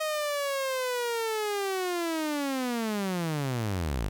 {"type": "linear sweep", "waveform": "sawtooth", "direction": "down", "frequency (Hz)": [627, 46.25], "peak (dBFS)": -24, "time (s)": [0, 4.09], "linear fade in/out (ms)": 10, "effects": ["10-bit"]}